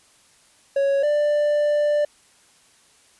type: tone pair in turn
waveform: triangle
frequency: 554.4 / 590.9 Hz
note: C#5 / D5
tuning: 0 / +10 cents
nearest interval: minor second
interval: 110 cents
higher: second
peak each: -15 dBFS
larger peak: neither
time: 0.76-1.03 / 1.03-2.05 s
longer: second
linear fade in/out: 5 ms
effects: white hiss -56 dBFS RMS until 3.19 s + resampled to 24000 Hz